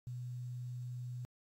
sine tone with quantisation, 123.47 Hz, B2, in tune, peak -40 dBFS, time 0.07-1.25 s, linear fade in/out 0 ms, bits 11, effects AAC 48 kbps

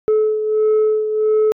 sine beating tone pair, 431 / 432.5 Hz, A4 / A4, -36 / -30 cents, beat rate 1.5 Hz, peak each -12 / -19 dBFS, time 0.08-1.52 s, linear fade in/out 0 ms, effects tanh soft clip ceiling -10 dBFS

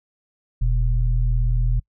sine tone pair together, 41.98 / 120 Hz, E1 / B2, +32 / -49 cents, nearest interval octave + tritone, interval 1819 cents, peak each -17 / -23 dBFS, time 0.61-1.8 s, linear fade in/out 10 ms, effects noise-tail reverb RT60 0.1 s tail -26 dB re dry

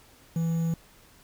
triangle tone with quantisation, 165.2 Hz, E3, 4 cents sharp, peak -22 dBFS, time 0.36-0.74 s, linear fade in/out 2 ms, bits 8, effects pink hiss -56 dBFS RMS until 1.23 s

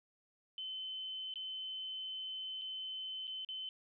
sine tone with dropouts, 3057 Hz, G7, 44 cents flat, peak -40 dBFS, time 0.58-3.69 s, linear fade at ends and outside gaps 1 ms, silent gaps 1.339-1.357 / 2.614-2.618 / 3.271-3.277 / 3.448-3.488 s, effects none

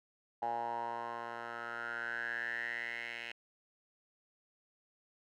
10% pulse tone with band-pass filter sweep, 117.5 Hz, A#2, 14 cents sharp, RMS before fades -40 dBFS, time 0.42-3.32 s, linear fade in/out 5 ms, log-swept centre 820 to 2400 Hz, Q 8.3, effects none

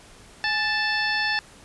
harmonic tone with a mistuned harmonic, 880 Hz, A5, in tune, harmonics 1 / 2 / 3 / 4 / 5 / 6, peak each -30 / -24 / -30 / -34 / -31 / -33 dBFS, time 0.44-1.39 s, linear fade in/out 0 ms, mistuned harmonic 1, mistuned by -84 cents, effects pink hiss -49 dBFS RMS until 1.64 s + resampled to 24000 Hz

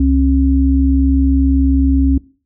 sine tone pair together, 67.6 / 270.4 Hz, C#2 / C#4, -43 / -43 cents, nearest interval 2 octaves, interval 2400 cents, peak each -12 dBFS, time 0-2.18 s, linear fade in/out 5 ms, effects noise-tail reverb RT60 0.4 s tail -21 dB re dry

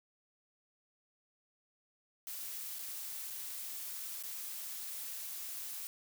blue noise with dropouts, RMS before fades -43 dBFS, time 2.27-5.87 s, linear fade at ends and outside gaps 0 ms, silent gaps 2.786-2.792 / 3.301-3.305 / 4.226-4.236 s, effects none

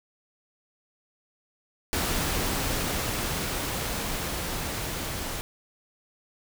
pink noise with level ramp, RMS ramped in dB -27 to -33 dBFS, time 1.93-5.41 s, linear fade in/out 0 ms, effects none

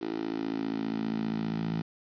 10% pulse tone with high-pass filter sweep, 55 Hz, A1, in tune, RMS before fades -32 dBFS, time 0.01-1.82 s, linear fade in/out 10 ms, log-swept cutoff 340 to 170 Hz, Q 3.8, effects resampled to 11025 Hz + 9-bit

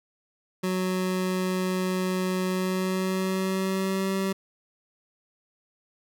25% pulse tone with pitch glide, 185 to 192.52 Hz, F#3 to G3, 0 to -31 cents, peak -21 dBFS, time 0.63-4.33 s, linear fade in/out 10 ms, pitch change +69 cents, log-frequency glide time 2.49-4.14 s, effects none

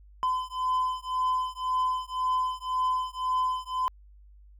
triangle beating tone pair, 1018 / 1019.9 Hz, C6 / C6, -48 / -45 cents, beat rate 1.9 Hz, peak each -27 dBFS, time 0.23-3.88 s, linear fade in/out 0 ms, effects added 50 Hz sine -50 dBFS peak until 4.59 s

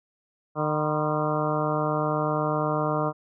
harmonic tone with a mistuned harmonic, 152 Hz, D#3, 40 cents flat, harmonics 1 / 2 / 3 / 4 / 5 / 6 / 7 / 8 / 9, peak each -29 / -31 / -31 / -29 / -33 / -34 / -33 / -32 / -38 dBFS, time 0.55-3.13 s, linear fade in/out 50 ms, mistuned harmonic 6, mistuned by +95 cents, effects none

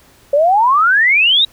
sine exponential sweep, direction up, 548 to 3877 Hz, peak -8 dBFS, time 0.33-1.45 s, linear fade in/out 5 ms, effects pink hiss -48 dBFS RMS until 1.52 s

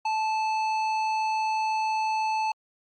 sine tone with tanh clipping, 874 Hz, A5, 12 cents flat, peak -26 dBFS, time 0.05-2.52 s, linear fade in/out 5 ms, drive 15 dB, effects low-pass 6000 Hz 12 dB/octave + Opus 48 kbps

